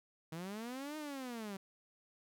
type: linear two-way sweep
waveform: sawtooth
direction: up then down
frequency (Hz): 155.56 to 311.1 to 189.2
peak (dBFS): -38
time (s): 0.32-1.57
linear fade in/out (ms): 5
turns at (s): 0.97
effects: none